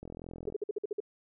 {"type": "click train", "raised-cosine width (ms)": 2, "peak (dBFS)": -30, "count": 22, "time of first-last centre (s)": [0.03, 0.524], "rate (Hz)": 42.5}
{"type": "tone bursts", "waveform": "sine", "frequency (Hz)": 415.3, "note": "G#4", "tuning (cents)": 0, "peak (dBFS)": -29, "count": 8, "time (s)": [0.47, 1.003], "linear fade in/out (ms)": 5, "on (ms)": 22, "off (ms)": 51}
{"effects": []}